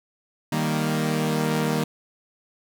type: chord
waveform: sawtooth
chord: Eb major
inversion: none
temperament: equal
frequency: 155.56 / 196 / 233.1 Hz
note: Eb3 / G3 / Bb3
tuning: 0 / 0 / 0 cents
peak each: -21 / -25 / -22 dBFS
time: 0.52-1.84 s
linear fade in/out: 5 ms
effects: none

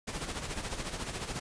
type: noise with tremolo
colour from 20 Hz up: pink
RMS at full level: -35 dBFS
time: 0.07-1.4 s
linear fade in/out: 10 ms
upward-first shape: sine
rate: 14 Hz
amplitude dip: 60%
effects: resampled to 22050 Hz

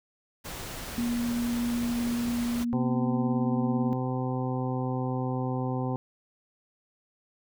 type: noise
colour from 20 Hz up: pink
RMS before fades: -38 dBFS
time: 0.44-2.65 s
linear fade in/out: 20 ms
type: tone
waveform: sine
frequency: 238 Hz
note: A#3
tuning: 36 cents sharp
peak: -26 dBFS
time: 0.98-3.93 s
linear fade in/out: 0 ms
type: harmonic tone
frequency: 128 Hz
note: C3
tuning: 38 cents flat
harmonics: 1 / 2 / 3 / 4 / 6 / 7 / 8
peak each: -30 / -32 / -38 / -37 / -38 / -41 / -43 dBFS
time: 2.73-5.96 s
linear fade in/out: 0 ms
effects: none

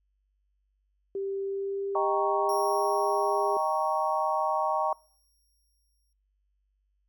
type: tone with pitch glide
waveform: sine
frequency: 392 to 404.9 Hz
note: G4 to G#4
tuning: 0 to -44 cents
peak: -29 dBFS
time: 1.15-3.57 s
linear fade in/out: 2 ms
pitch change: +56 cents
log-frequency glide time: 1.43-2.9 s
type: chord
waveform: sine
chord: Eb dominant seventh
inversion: none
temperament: equal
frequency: 622.3 / 784 / 932.3 / 1108.7 Hz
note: Eb5 / G5 / Bb5 / Db6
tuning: 0 / 0 / 0 / 0 cents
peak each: -30 dBFS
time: 1.95-4.93 s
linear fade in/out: 2 ms
type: tone with exponential decay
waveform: 15% pulse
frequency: 5588 Hz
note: F8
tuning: in tune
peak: -32 dBFS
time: 2.49-6.13 s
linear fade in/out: 2 ms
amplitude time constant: 790 ms
effects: noise-tail reverb RT60 0.5 s tail -26 dB re dry + added 49 Hz sine -70 dBFS peak until 7.08 s

